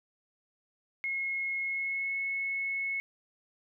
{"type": "tone with pitch glide", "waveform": "sine", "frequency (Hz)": [2166, 2192], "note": ["C#7", "C#7"], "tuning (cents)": [-41, -20], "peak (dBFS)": -30, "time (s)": [1.04, 3], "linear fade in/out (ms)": 0, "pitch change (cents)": 21, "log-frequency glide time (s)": [1.61, 2.16], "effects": []}